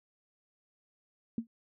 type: tone with exponential decay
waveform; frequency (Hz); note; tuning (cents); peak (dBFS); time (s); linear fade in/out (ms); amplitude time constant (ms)
sine; 229.3; A#3; -28; -26; 1.38-1.47; 2; 18
effects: none